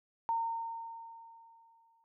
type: tone with exponential decay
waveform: sine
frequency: 916 Hz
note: A#5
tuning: 31 cents flat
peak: -28 dBFS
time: 0.29-2.04 s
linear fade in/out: 0 ms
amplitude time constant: 380 ms
effects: none